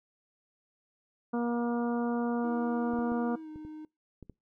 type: harmonic tone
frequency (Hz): 237.7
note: A#3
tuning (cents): +34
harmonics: 1 / 2 / 3 / 4 / 5 / 6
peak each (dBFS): -29 / -35 / -39 / -41 / -43 / -45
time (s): 1.33-3.36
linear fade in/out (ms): 10
type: tone with pitch glide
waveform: triangle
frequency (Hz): 320 to 308.9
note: D#4 to D#4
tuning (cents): +49 to -12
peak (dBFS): -39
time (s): 2.44-3.85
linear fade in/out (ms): 2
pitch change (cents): -61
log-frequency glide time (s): 3.4-3.49
type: clicks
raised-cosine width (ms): 3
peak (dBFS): -33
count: 7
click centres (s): 2.936 / 2.989 / 3.119 / 3.559 / 3.65 / 4.227 / 4.297
effects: noise-tail reverb RT60 0.2 s tail -24 dB re dry